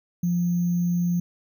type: tone with sample-and-hold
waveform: sine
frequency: 174.61 Hz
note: F3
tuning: in tune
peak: -20 dBFS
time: 0.23-1.2 s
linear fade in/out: 5 ms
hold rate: 6300 Hz
effects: none